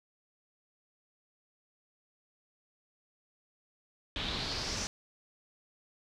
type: noise with low-pass filter sweep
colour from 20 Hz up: pink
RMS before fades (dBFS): -36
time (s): 4.16-4.87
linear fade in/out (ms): 0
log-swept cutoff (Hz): 3400 to 6200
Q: 4.3
effects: none